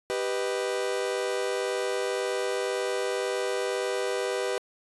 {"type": "chord", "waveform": "40% pulse", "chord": "G augmented", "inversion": "none", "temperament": "equal", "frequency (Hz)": [392, 493.9, 622.3], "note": ["G4", "B4", "D#5"], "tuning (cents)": [0, 0, 0], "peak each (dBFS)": [-30, -29, -34], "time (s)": [0.1, 4.58], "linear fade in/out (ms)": 0, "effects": ["resampled to 24000 Hz"]}